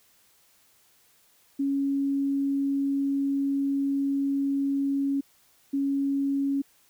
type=tone pair in turn; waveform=sine; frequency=277.2 / 277.2 Hz; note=C#4 / C#4; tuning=0 / 0 cents; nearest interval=unison; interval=0 cents; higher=neither; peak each=-23 dBFS; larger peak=neither; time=1.59-5.21 / 5.73-6.62 s; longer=first; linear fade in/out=10 ms; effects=white hiss -62 dBFS RMS until 6.89 s